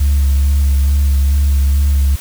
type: tone with vibrato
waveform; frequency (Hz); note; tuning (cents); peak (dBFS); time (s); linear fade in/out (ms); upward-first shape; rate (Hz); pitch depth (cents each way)
sine; 69.8; C#2; +13; -7; 0-2.16; 10; sine; 2.3; 28
effects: tanh soft clip ceiling -7 dBFS + white hiss -33 dBFS RMS until 2.2 s